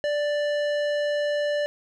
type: tone with low-pass filter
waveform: square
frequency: 587.3 Hz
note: D5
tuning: in tune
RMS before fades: -25 dBFS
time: 0.04-1.66 s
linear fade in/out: 0 ms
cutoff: 3700 Hz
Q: 0.67
effects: none